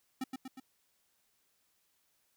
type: tone with echo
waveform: square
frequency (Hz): 261.6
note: C4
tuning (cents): 0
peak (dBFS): -34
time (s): 0.21-0.24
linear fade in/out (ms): 5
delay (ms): 120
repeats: 3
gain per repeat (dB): -4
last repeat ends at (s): 0.6
effects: white hiss -75 dBFS RMS until 2.36 s